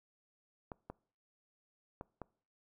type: clicks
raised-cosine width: 1 ms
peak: -29 dBFS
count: 4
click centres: 0.718 / 0.9 / 2.011 / 2.217 s
effects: noise-tail reverb RT60 0.5 s tail -24 dB re dry